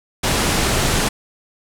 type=low-pass noise; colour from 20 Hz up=pink; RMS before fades=-18 dBFS; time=0.23-1.09 s; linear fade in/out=10 ms; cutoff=11000 Hz; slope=24 dB/octave; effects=none